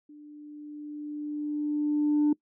sine tone with level ramp, 296.9 Hz, D4, 19 cents sharp, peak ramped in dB -46 to -17 dBFS, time 0.09-2.33 s, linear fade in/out 5 ms, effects noise-tail reverb RT60 0.1 s tail -23 dB re dry + tanh soft clip ceiling -18 dBFS

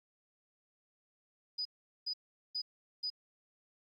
sine tone bursts, 4961 Hz, D#8, 6 cents flat, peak -34 dBFS, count 4, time 1.58-3.102 s, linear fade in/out 10 ms, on 73 ms, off 410 ms, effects 12-bit

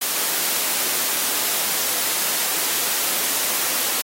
white high-pass noise, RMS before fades -22 dBFS, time 0.01-4.02 s, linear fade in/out 10 ms, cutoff 240 Hz, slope 12 dB/octave, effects AAC 48 kbps

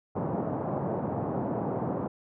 pink band-pass noise, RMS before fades -31 dBFS, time 0.15-2.08 s, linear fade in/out 10 ms, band 120 to 900 Hz, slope 24 dB/octave, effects none

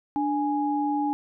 sine tone pair together, 293.7 / 830.7 Hz, D4 / G#5, 0 / 0 cents, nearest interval octave + tritone, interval 1800 cents, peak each -25 / -26 dBFS, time 0.16-1.13 s, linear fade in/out 0 ms, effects none

